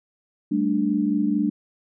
sine chord, G suspended second, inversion none, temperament just, 196 / 220.5 / 294 Hz, G3 / A3 / D4, 0 / +4 / +2 cents, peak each -25 / -24 / -22 dBFS, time 0.51-1.5 s, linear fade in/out 10 ms, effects none

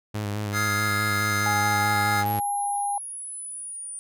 sawtooth tone with vibrato, 103.83 Hz, G#2, in tune, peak -23 dBFS, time 0.14-2.4 s, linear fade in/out 10 ms, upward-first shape square, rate 4.7 Hz, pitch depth 29 cents each way
square chord, F minor seventh, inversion third, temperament just, 1257.2 / 1396.9 / 1676.3 / 2095 Hz, Eb6 / F6 / Ab6 / C7, +18 / 0 / +16 / +2 cents, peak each -30 dBFS, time 0.52-2.25 s, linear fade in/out 50 ms
sine tone with pitch glide, 829 to 814.8 Hz, G#5 to G#5, -3 to -33 cents, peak -24 dBFS, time 1.46-2.98 s, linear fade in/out 2 ms, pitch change -30 cents, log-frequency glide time 1.91-2.56 s
sine exponential sweep, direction down, 11440 to 9330 Hz, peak -33 dBFS, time 2.26-3.99 s, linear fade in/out 0 ms
effects none

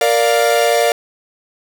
45% pulse chord, Bb major, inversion none, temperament equal, 466.2 / 587.3 / 698.5 Hz, Bb4 / D5 / F5, 0 / 0 / 0 cents, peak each -16 dBFS, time 0.01-0.92 s, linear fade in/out 2 ms, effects none

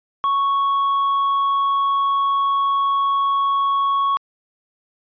triangle tone, 1108.7 Hz, C#6, in tune, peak -14 dBFS, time 0.24-4.17 s, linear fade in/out 0 ms, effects resampled to 11025 Hz

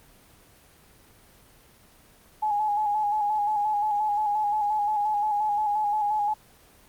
sine tone with vibrato, 839 Hz, G#5, 17 cents sharp, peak -22 dBFS, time 2.42-6.34 s, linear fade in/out 10 ms, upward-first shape square, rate 5.7 Hz, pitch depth 34 cents each way, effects pink hiss -55 dBFS RMS until 6.88 s + Opus 24 kbps

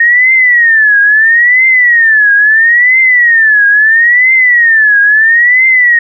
sine tone with vibrato, 1845 Hz, A#6, 18 cents flat, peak -3 dBFS, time 0-5.99 s, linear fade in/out 5 ms, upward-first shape triangle, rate 0.75 Hz, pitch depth 220 cents each way, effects none

